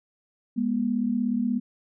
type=tone pair together; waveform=sine; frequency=205.7 / 242.4 Hz; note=G#3 / B3; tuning=-16 / -32 cents; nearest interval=minor third; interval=284 cents; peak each=-27 / -24 dBFS; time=0.56-1.6 s; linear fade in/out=20 ms; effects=none